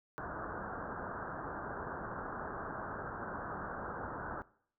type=low-pass noise; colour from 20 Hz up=white; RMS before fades=-42 dBFS; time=0.18-4.42 s; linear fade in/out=0 ms; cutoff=1600 Hz; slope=96 dB/octave; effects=noise-tail reverb RT60 0.6 s tail -20 dB re dry